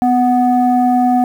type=tone pair together; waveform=sine; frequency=250.2 / 740 Hz; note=B3 / F#5; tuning=+23 / 0 cents; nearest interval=octave + perfect fifth; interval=1877 cents; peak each=-11 dBFS; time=0.02-1.24 s; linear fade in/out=0 ms; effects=tanh soft clip ceiling -4 dBFS + 7-bit